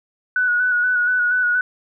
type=tone with vibrato; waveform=sine; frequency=1474 Hz; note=F#6; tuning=7 cents flat; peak=-15 dBFS; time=0.36-1.61 s; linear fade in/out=2 ms; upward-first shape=square; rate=4.2 Hz; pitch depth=25 cents each way; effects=none